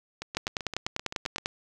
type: two click trains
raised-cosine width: 0.2 ms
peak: -18 / -11 dBFS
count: 10 / 12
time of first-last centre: 0.22-1.383 / 0.37-1.459 s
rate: 7.74 / 10.1 Hz
effects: none